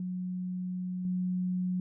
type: tone with level steps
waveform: sine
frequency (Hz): 182.2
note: F#3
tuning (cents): -26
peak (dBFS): -32 / -28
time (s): 0-1.8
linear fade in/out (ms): 2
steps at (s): 1.05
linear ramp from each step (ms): 2
effects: none